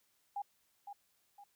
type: tone with echo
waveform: sine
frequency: 810 Hz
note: G#5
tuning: 43 cents flat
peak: -36 dBFS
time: 0.36-0.42 s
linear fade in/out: 5 ms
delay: 510 ms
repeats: 2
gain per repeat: -8 dB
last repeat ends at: 1.44 s
effects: white hiss -75 dBFS RMS until 1.55 s